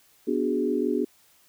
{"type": "chord", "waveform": "sine", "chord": "G# half-diminished seventh", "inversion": "first", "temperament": "equal", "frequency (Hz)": [246.9, 293.7, 370, 415.3], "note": ["B3", "D4", "F#4", "G#4"], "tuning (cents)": [0, 0, 0, 0], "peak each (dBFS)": -28, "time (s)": [0.27, 1.05], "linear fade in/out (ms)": 10, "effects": ["white hiss -60 dBFS RMS until 1.48 s"]}